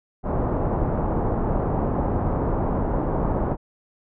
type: low-pass noise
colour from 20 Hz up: pink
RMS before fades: -23 dBFS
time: 0.23-3.57 s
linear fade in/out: 50 ms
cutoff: 980 Hz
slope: 24 dB/octave
effects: none